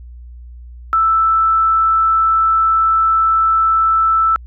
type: tone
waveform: sine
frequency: 1321 Hz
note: E6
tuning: 3 cents sharp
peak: -10 dBFS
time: 0.93-4.36 s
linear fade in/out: 0 ms
effects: added 60 Hz sine -32 dBFS peak until 4.46 s